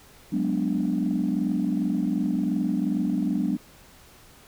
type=chord; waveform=sine; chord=G# half-diminished seventh; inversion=third; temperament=equal; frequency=185 / 207.7 / 246.9 / 293.7 Hz; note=F#3 / G#3 / B3 / D4; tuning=0 / 0 / 0 / 0 cents; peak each=-27 dBFS; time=0.32-3.57 s; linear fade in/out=10 ms; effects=tanh soft clip ceiling -15 dBFS + pink hiss -52 dBFS RMS until 4.47 s